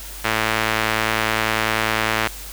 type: tone with band-pass filter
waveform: sawtooth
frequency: 110 Hz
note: A2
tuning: in tune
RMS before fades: -21 dBFS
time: 0.24-2.28 s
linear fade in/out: 10 ms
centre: 2000 Hz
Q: 1
effects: added 50 Hz sine -36 dBFS peak until 2.52 s + white hiss -36 dBFS RMS until 2.52 s